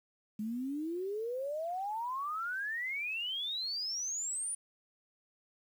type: exponential sweep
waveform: sine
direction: up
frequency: 207.7 to 9670 Hz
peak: -34 dBFS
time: 0.39-4.55 s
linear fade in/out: 5 ms
effects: 10-bit